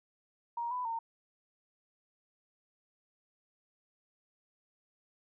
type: tone with pitch steps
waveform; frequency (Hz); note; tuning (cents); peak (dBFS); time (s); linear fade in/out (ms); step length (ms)
sine; 941 / 996 / 914; A#5 / B5 / A#5; +16 / +14 / -34; -33; 0.57-0.99; 5; 140
effects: none